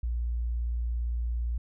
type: tone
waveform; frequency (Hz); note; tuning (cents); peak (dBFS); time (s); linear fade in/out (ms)
sine; 58.8; A#1; +16; -27; 0.03-1.58; 5
effects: none